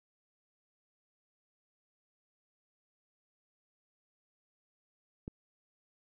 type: click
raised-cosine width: 3 ms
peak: -27 dBFS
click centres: 5.279 s
effects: none